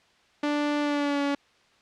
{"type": "tone with pitch glide", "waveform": "sawtooth", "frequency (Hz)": [293.7, 283.2], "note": ["D4", "C#4"], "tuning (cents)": [0, 37], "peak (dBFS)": -20, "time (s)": [0.43, 1.35], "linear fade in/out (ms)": 5, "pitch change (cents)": -63, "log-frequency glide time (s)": [0.81, 1.22], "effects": ["white hiss -61 dBFS RMS until 1.81 s", "low-pass 4000 Hz 12 dB/octave"]}